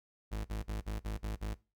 40% pulse tone bursts, 53 Hz, G#1, 36 cents sharp, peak -34 dBFS, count 7, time 0.31-1.548 s, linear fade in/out 20 ms, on 140 ms, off 43 ms, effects noise-tail reverb RT60 0.3 s tail -21 dB re dry

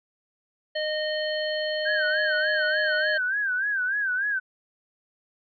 harmonic tone, 615 Hz, D#5, 20 cents flat, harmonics 1 / 3 / 5 / 7, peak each -27 / -32 / -34 / -35 dBFS, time 0.75-3.18 s, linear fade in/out 10 ms
sine tone with vibrato, 1575 Hz, G6, 8 cents sharp, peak -23 dBFS, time 1.85-4.4 s, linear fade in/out 20 ms, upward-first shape sine, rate 3.4 Hz, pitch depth 120 cents each way
effects none

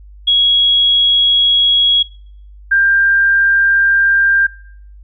sine tone pair in turn, 3322 / 1591.5 Hz, G#7 / G6, 0 / +26 cents, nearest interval octave + minor second, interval 1274 cents, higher first, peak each -8 dBFS, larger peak neither, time 0.27-2.03 / 2.71-4.47 s, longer neither, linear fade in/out 10 ms, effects noise-tail reverb RT60 0.6 s tail -22 dB re dry + added 50 Hz sine -35 dBFS peak until 5.03 s

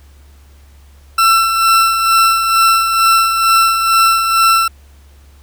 40% pulse tone with tremolo, 1342 Hz, E6, 31 cents sharp, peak -6 dBFS, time 1.18-4.68 s, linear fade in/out 5 ms, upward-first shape sine, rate 2.2 Hz, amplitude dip 50%, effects added 70 Hz sine -40 dBFS peak until 5.42 s + pink hiss -51 dBFS RMS until 5.42 s

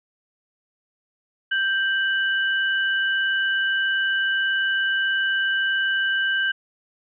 sine tone pair together, 1569.6 / 2963 Hz, G6 / F#7, +2 / +2 cents, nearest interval major seventh, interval 1100 cents, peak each -20 / -27 dBFS, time 1.51-6.52 s, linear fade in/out 10 ms, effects none

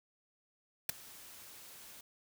white noise with ADSR envelope, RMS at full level -29 dBFS, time 0.89-2.01 s, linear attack 4 ms, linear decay 8 ms, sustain -24 dB, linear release 5 ms, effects none

